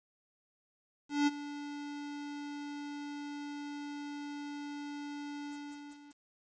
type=tone with ADSR envelope; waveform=square; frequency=289.9 Hz; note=D4; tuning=22 cents flat; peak=-25 dBFS; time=1.09-6.21 s; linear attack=180 ms; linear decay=28 ms; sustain=-16 dB; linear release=740 ms; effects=resampled to 16000 Hz + 10-bit